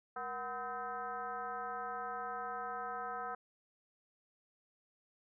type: tone with frequency modulation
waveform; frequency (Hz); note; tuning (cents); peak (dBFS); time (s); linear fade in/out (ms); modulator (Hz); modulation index
sine; 1012; B5; +42; -38; 0.16-3.35; 5; 268; 1.8
effects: none